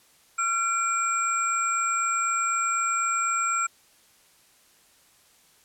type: tone cluster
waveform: sine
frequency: 1368 / 2364 / 7600 Hz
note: F6 / D7 / A#8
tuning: -36 / +11 / +33 cents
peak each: -24 / -32 / -29 dBFS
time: 0.38-3.67 s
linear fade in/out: 10 ms
effects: white hiss -59 dBFS RMS until 5.64 s + low-pass 12000 Hz 12 dB/octave